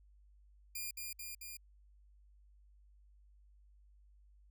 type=tone with echo; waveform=5% pulse; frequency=2411 Hz; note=D7; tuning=45 cents sharp; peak=-30 dBFS; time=0.75-0.91 s; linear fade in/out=5 ms; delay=220 ms; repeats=3; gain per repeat=-2 dB; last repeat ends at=1.57 s; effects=added 50 Hz sine -61 dBFS peak until 4.5 s